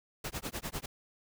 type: noise with tremolo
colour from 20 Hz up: pink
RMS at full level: -36 dBFS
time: 0.24-0.86 s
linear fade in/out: 5 ms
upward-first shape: sine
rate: 10 Hz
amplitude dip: 100%
effects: none